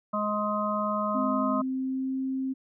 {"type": "harmonic tone", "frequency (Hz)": 209.4, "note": "G#3", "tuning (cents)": 15, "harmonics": [1, 3, 5, 6], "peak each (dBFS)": [-31, -31, -31, -31], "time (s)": [0.13, 1.62], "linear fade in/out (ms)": 10}
{"type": "tone with pitch glide", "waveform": "sine", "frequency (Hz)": [260.7, 264.2], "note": ["C4", "C4"], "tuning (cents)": [-6, 17], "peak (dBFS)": -27, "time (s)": [1.14, 2.54], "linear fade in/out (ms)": 20, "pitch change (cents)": 23, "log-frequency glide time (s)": [1.59, 2.18]}
{"effects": []}